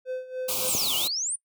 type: tone with tremolo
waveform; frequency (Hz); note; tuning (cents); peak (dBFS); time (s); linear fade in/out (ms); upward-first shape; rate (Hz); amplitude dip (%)
triangle; 512; C5; -38; -26; 0.05-0.71; 50; sine; 3.4; 80
type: band-stop noise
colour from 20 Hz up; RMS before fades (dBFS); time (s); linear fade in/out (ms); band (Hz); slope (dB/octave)
white; -28; 0.48-1.08; 10; 1300 to 2300; 96
type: exponential two-way sweep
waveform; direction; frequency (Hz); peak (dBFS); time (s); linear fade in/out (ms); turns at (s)
sine; down then up; 9610 to 2796 to 9610; -26; 0.67-1.36; 10; 0.95
type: click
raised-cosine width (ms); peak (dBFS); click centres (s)
2; -19; 0.75
effects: noise-tail reverb RT60 0.1 s tail -21 dB re dry + high-pass 100 Hz 12 dB/octave